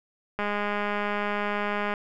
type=click train; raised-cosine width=0.5 ms; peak=-14 dBFS; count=320; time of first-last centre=0.39-1.939 s; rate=206 Hz; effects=none